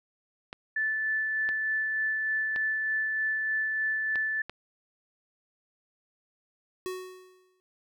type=clicks; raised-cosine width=0.3 ms; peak=-22 dBFS; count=5; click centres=0.529 / 1.49 / 2.561 / 4.157 / 4.496 s
type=tone with tremolo; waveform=sine; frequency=1751 Hz; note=A6; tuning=9 cents flat; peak=-25 dBFS; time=0.76-4.42 s; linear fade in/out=5 ms; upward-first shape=sine; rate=3.3 Hz; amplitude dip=25%
type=tone with exponential decay; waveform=square; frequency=370 Hz; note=F#4; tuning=in tune; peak=-31 dBFS; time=6.86-7.6 s; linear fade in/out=0 ms; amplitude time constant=160 ms
effects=none